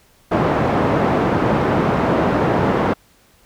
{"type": "band-pass noise", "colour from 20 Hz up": "pink", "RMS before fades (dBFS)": -17, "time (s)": [0.31, 2.94], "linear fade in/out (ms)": 10, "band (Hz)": [140, 1100], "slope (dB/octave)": 12, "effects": ["pink hiss -54 dBFS RMS until 3.45 s"]}